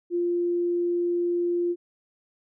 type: tone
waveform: sine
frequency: 348.4 Hz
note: F4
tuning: 4 cents flat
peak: -22 dBFS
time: 0.1-1.76 s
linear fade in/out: 50 ms
effects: none